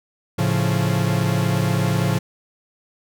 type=chord; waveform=45% pulse; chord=A augmented; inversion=none; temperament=equal; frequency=110 / 138.59 / 174.61 Hz; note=A2 / C#3 / E#3; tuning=0 / 0 / 0 cents; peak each=-22 dBFS; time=0.38-2.19 s; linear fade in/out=10 ms; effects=none